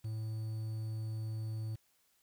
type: tone with quantisation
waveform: triangle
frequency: 110 Hz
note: A2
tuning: in tune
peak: -34 dBFS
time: 0.04-1.76 s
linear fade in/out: 10 ms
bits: 10
effects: white hiss -73 dBFS RMS until 2.22 s